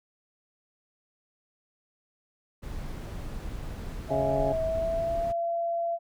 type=noise; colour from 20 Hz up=brown; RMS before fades=-36 dBFS; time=2.62-5.33 s; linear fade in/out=20 ms
type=tone with pitch glide; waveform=sine; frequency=647 to 679.2 Hz; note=E5 to F5; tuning=-32 to -48 cents; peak=-26 dBFS; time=4.08-5.99 s; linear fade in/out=50 ms; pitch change=+84 cents; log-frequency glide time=4.64-5.25 s
type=harmonic tone; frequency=138.59 Hz; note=C#3; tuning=in tune; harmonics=1 / 2 / 3 / 4 / 5 / 6; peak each=-34 / -34 / -34 / -34 / -34 / -34 dBFS; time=4.1-4.53 s; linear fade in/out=10 ms
effects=none